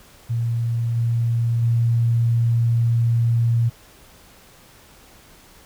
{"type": "tone with level steps", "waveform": "sine", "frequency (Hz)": 116.8, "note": "A#2", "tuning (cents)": 4, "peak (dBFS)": [-19, -17, -15], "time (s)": [0.29, 3.7], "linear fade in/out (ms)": 20, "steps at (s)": [0.96, 1.62], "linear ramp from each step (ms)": 10, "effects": ["pink hiss -49 dBFS RMS until 5.65 s"]}